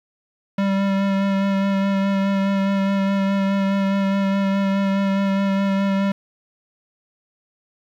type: tone with vibrato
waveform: square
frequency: 196 Hz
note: G3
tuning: in tune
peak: -18 dBFS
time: 0.58-6.12 s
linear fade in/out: 5 ms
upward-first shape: sine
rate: 4.8 Hz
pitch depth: 16 cents each way
effects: low-pass 3000 Hz 12 dB/octave + 8-bit